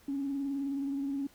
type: tone with vibrato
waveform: sine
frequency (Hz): 277.2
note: C#4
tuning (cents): 0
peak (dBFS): -30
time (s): 0.08-1.27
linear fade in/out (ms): 5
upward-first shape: sine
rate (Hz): 19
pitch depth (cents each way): 40
effects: tanh soft clip ceiling -26 dBFS + pink hiss -61 dBFS RMS until 1.34 s